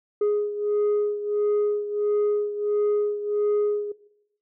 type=beating tone pair; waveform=sine; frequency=415.3 / 416.8 Hz; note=G#4 / G#4; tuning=0 / +6 cents; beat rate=1.5 Hz; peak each=-20 / -24 dBFS; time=0.21-3.92 s; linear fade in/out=5 ms; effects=noise-tail reverb RT60 0.8 s tail -19 dB re dry + tanh soft clip ceiling -18 dBFS